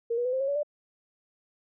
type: tone with pitch steps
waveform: sine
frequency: 464.8 / 483.7 / 503.4 / 523.8 / 545.1 / 567.3 / 590.4 Hz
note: A#4 / B4 / B4 / C5 / C#5 / C#5 / D5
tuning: -5 / -36 / +33 / +2 / -29 / +40 / +9 cents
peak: -25 dBFS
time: 0.1-0.632 s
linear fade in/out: 10 ms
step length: 76 ms
effects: none